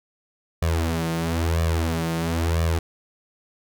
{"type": "tone with flanger", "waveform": "sawtooth", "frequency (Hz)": 82.41, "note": "E2", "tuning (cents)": 0, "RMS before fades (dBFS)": -23, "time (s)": [0.62, 2.79], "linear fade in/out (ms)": 5, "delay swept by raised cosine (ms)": [1.7, 5.7], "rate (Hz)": 1, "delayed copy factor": 0.95, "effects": []}